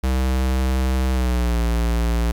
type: tone with pitch glide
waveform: square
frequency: 64.7 to 57.98 Hz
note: C2 to A#1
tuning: -19 to -9 cents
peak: -18 dBFS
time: 0.03-2.32 s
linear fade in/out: 10 ms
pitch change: -190 cents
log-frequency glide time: 1.1-1.59 s
effects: 10-bit